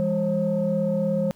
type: tone cluster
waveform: sine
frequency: 167.3 / 204 / 536 Hz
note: E3 / G#3 / C5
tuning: +26 / -31 / +42 cents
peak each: -26 / -24 / -23 dBFS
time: 0-1.31 s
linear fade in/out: 0 ms
effects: tanh soft clip ceiling -14 dBFS + pink hiss -58 dBFS RMS until 1.35 s